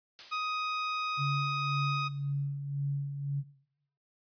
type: noise with exponential decay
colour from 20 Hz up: blue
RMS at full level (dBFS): -37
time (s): 0.19-0.75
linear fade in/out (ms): 0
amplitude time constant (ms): 120
type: tone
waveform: sawtooth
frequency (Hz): 1252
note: D#6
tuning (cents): +10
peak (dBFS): -27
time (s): 0.31-2.09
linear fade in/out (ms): 20
type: tone with tremolo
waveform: sine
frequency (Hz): 141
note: C#3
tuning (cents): +30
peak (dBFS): -28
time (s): 1.17-3.44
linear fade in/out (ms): 50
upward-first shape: sine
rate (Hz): 1.9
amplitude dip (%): 55
effects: noise-tail reverb RT60 0.8 s tail -19 dB re dry + resampled to 11025 Hz